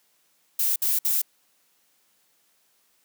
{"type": "noise bursts", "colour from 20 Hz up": "violet", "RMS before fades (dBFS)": -23, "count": 3, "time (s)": [0.59, 1.218], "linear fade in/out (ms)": 5, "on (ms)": 170, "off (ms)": 59, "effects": ["white hiss -66 dBFS RMS until 3.04 s", "high-pass 150 Hz 12 dB/octave"]}